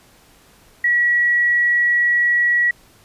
sine tone, 1926 Hz, B6, 44 cents flat, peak -13 dBFS, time 0.84-2.71 s, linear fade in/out 5 ms, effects pink hiss -51 dBFS RMS until 3.04 s + resampled to 32000 Hz

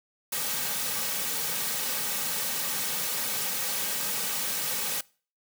white noise with comb filter, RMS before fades -30 dBFS, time 0.32-5.01 s, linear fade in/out 5 ms, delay 2.9 ms, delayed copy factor -0.6, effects noise-tail reverb RT60 0.4 s tail -23 dB re dry + high-pass 150 Hz 12 dB/octave

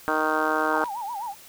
harmonic tone, 155.56 Hz, D#3, in tune, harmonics 2 / 3 / 4 / 5 / 6 / 7 / 8 / 9 / 10, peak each -30 / -30 / -30 / -30 / -30 / -30 / -30 / -30 / -30 dBFS, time 0.08-0.84 s, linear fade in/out 0 ms
click train, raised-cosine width 0.2 ms, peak -27 dBFS, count 60, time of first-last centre 0.09-0.857 s, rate 76.9 Hz
sine tone with vibrato, 877 Hz, A5, 6 cents flat, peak -29 dBFS, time 0.7-1.35 s, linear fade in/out 50 ms, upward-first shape sine, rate 7.8 Hz, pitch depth 190 cents each way
effects white hiss -48 dBFS RMS until 1.48 s

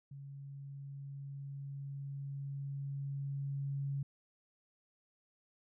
sine tone with level ramp, 139.2 Hz, C#3, 8 cents sharp, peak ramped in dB -46 to -34 dBFS, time 0.11-4.03 s, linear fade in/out 5 ms, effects none

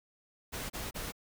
pink noise bursts, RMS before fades -39 dBFS, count 3, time 0.52-1.122 s, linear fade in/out 20 ms, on 180 ms, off 31 ms, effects none

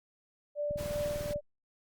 sine tone with tremolo, 587.3 Hz, D5, in tune, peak -30 dBFS, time 0.55-1.41 s, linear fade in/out 50 ms, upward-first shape sine, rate 2.6 Hz, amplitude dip 50%
click train, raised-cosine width 5 ms, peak -28 dBFS, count 14, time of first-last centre 0.71-1.36 s, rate 20 Hz
pink noise, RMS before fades -44 dBFS, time 0.77-1.34 s, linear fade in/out 20 ms
effects Opus 48 kbps

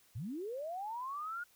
sine linear sweep, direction up, 89.6 to 1451 Hz, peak -38 dBFS, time 0.15-1.44 s, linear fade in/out 10 ms, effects white hiss -67 dBFS RMS until 1.55 s

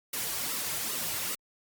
white noise with flanger, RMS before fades -33 dBFS, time 0.13-1.35 s, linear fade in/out 5 ms, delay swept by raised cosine 1.2 to 4.1 ms, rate 2.5 Hz, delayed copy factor -0.75, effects Opus 48 kbps

